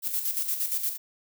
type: noise with tremolo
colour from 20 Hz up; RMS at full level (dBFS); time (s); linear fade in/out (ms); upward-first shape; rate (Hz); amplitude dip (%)
violet; -27; 0.02-0.98; 50; square; 8.6; 55
effects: none